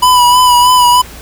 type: tone with vibrato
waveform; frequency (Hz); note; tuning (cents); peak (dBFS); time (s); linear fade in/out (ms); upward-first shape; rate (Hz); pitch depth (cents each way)
square; 987.8; B5; 0; -5; 0.02-1.02; 10; sine; 3.2; 32
effects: added 60 Hz sine -32 dBFS peak until 1.21 s + pink hiss -32 dBFS RMS until 1.21 s